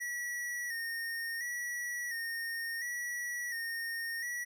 square tone with vibrato, 1888 Hz, A#6, 22 cents sharp, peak -36 dBFS, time 0-4.45 s, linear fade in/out 20 ms, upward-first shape square, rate 0.71 Hz, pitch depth 43 cents each way, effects none

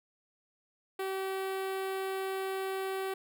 sawtooth tone with notch filter, 383.5 Hz, G4, 38 cents flat, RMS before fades -35 dBFS, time 0.99-3.14 s, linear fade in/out 5 ms, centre 6000 Hz, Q 1, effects none

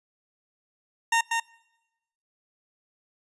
20% pulse tone with echo, 919 Hz, A#5, 25 cents flat, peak -15 dBFS, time 1.12-1.21 s, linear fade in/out 5 ms, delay 190 ms, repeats 1, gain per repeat -4 dB, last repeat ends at 1.4 s, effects noise-tail reverb RT60 1.0 s tail -24 dB re dry + resampled to 24000 Hz

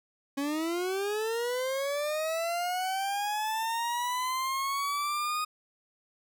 40% pulse linear sweep, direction up, 274 to 1244.5 Hz, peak -28 dBFS, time 0.37-5.45 s, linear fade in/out 10 ms, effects none

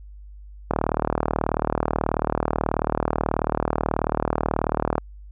click train, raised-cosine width 1 ms, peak -6 dBFS, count 165, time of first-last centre 0.71-4.981 s, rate 38.4 Hz, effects added 50 Hz sine -39 dBFS peak until 5.31 s

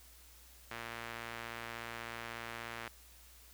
sawtooth tone with band-pass filter, 116.54 Hz, A#2, in tune, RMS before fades -45 dBFS, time 0.71-2.88 s, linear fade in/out 0 ms, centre 1900 Hz, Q 1.1, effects added 60 Hz sine -60 dBFS peak until 3.53 s + white hiss -60 dBFS RMS until 3.53 s

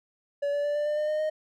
triangle tone with pitch steps, 571 / 577.6 / 584.3 / 591.1 / 598 / 605 / 612 / 619.1 Hz, D5 / D5 / D5 / D5 / D5 / D#5 / D#5 / D#5, -49 / -29 / -9 / +11 / +31 / -49 / -29 / -9 cents, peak -23 dBFS, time 0.42-1.3 s, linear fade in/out 10 ms, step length 110 ms, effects none

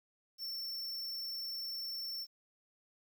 square tone, 5410 Hz, E8, 44 cents sharp, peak -39 dBFS, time 0.38-2.27 s, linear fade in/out 50 ms, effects 11-bit

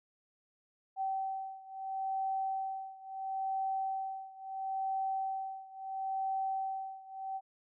sine beating tone pair, 770 / 770.74 Hz, G5 / G5, -31 / -30 cents, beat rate 0.74 Hz, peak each -36 / -38 dBFS, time 0.96-7.41 s, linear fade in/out 50 ms, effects none

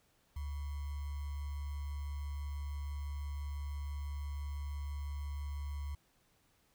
sine tone with sample-and-hold, 72 Hz, D2, 34 cents flat, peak -37 dBFS, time 0.36-5.95 s, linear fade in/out 5 ms, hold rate 1050 Hz, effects pink hiss -72 dBFS RMS until 6.74 s

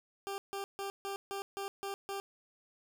20% pulse tone bursts, 395.1 Hz, G4, 14 cents sharp, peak -32 dBFS, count 8, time 0.27-2.2 s, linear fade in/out 0 ms, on 110 ms, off 150 ms, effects none

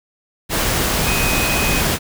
sine tone in noise, 2509 Hz, D#7, 14 cents sharp, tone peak -22 dBFS, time 1.04-1.83 s, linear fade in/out 50 ms, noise pink, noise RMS -18 dBFS, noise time 0.49-1.99 s, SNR -7 dB, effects none

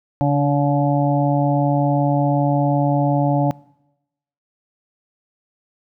harmonic tone with a mistuned harmonic, 142.7 Hz, D3, 49 cents flat, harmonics 1 / 2 / 4 / 5 / 6, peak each -17 / -20 / -23 / -24 / -25 dBFS, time 0.21-3.51 s, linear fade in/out 0 ms, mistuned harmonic 2, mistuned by +16 cents, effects noise-tail reverb RT60 0.9 s tail -23 dB re dry

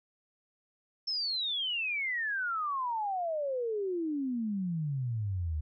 sine exponential sweep, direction down, 5370 to 73.6 Hz, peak -30 dBFS, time 1.07-5.61 s, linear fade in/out 10 ms, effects none

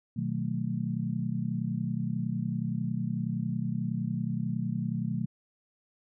sine chord, B dominant seventh, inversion none, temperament just, 123.47 / 154.34 / 185.21 / 222.2 Hz, B2 / D#3 / F#3 / A3, 0 / -14 / +2 / +17 cents, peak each -34 dBFS, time 0.16-5.26 s, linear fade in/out 10 ms, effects none

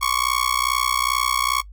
sawtooth tone with amplitude modulation, 1108.7 Hz, C#6, in tune, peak -11 dBFS, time 0.01-1.62 s, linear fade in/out 20 ms, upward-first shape sine, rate 62.4 Hz, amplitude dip 100%, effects noise-tail reverb RT60 0.1 s tail -22 dB re dry + added 50 Hz sine -38 dBFS peak until 1.72 s

